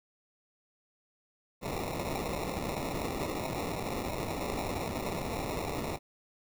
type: noise with sample-and-hold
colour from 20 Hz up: white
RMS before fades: -35 dBFS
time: 1.61-5.99 s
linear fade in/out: 50 ms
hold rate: 1575 Hz
effects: none